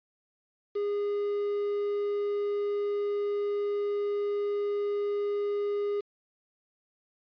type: tone with quantisation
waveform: triangle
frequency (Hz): 409.4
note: G#4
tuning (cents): -25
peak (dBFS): -25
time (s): 0.75-6.01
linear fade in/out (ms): 10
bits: 8
effects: resampled to 11025 Hz